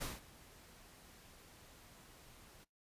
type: noise with ADSR envelope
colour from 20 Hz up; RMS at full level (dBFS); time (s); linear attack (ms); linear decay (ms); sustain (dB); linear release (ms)
pink; -41; 0-2.65; 20; 180; -19; 21
effects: noise-tail reverb RT60 0.2 s tail -23 dB re dry + resampled to 32000 Hz